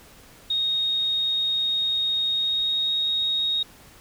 sine tone with pitch glide, 3729 to 3751 Hz, A#7 to A#7, 0 to +10 cents, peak -21 dBFS, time 0.5-3.63 s, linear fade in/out 5 ms, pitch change +10 cents, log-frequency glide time 2.32-2.85 s, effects pink hiss -50 dBFS RMS until 4 s

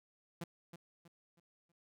sawtooth tone with echo, 170 Hz, F3, 46 cents flat, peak -36 dBFS, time 0.41-0.44 s, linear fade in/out 5 ms, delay 320 ms, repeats 4, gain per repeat -9 dB, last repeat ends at 1.72 s, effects none

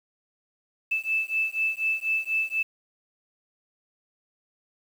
sine beating tone pair, 2629 / 2633.1 Hz, E7 / E7, -5 / -3 cents, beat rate 4.1 Hz, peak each -27 dBFS, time 0.91-2.63 s, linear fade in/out 10 ms, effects 8-bit

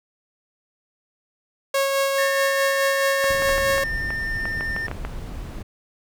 sawtooth tone with tremolo, 548 Hz, C#5, 20 cents flat, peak -14 dBFS, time 1.74-3.84 s, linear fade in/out 5 ms, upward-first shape sine, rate 4.7 Hz, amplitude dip 30%
triangle tone, 1804 Hz, A6, 43 cents sharp, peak -23 dBFS, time 2.18-4.87 s, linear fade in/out 5 ms
clicks, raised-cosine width 0.5 ms, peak -14 dBFS, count 12, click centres 3.242 / 3.422 / 3.492 / 3.581 / 3.781 / 4.105 / 4.455 / 4.609 / 4.764 / 4.883 / 4.914 / 5.05 s
brown noise, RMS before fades -32 dBFS, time 3.29-5.63 s, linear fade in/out 10 ms
effects none

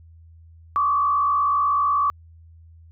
sine tone with frequency modulation, 1147 Hz, D6, 41 cents flat, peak -17 dBFS, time 0.76-2.1 s, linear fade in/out 0 ms, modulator 56.1 Hz, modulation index 0.8, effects added 82 Hz sine -45 dBFS peak until 2.91 s

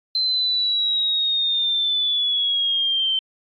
sine linear sweep, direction down, 4100 to 3097 Hz, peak -18 dBFS, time 0.15-3.19 s, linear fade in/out 2 ms, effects AAC 64 kbps

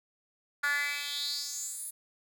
10% pulse tone with high-pass filter sweep, 287.8 Hz, D4, 35 cents flat, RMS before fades -34 dBFS, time 0.63-1.91 s, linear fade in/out 10 ms, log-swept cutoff 1500 to 11000 Hz, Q 5, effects none

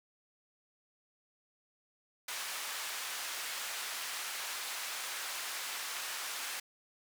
pink band-pass noise, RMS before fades -40 dBFS, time 2.28-6.6 s, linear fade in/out 5 ms, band 1200 to 14000 Hz, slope 12 dB/octave, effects none

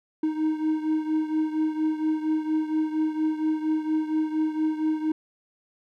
triangle beating tone pair, 311.1 / 315.4 Hz, D#4 / D#4, 0 / +24 cents, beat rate 4.3 Hz, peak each -22 / -27 dBFS, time 0.23-5.12 s, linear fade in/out 5 ms, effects none

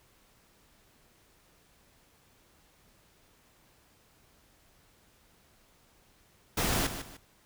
pink noise with echo, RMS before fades -29 dBFS, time 6.57-6.87 s, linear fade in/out 5 ms, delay 150 ms, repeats 2, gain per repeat -10 dB, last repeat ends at 7.17 s, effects pink hiss -64 dBFS RMS until 7.45 s

